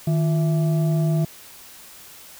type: tone with frequency modulation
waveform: sine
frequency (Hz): 156.7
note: D#3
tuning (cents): +13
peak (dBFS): -17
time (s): 0.07-1.25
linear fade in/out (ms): 5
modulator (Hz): 505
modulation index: 0.43
effects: white hiss -44 dBFS RMS until 2.39 s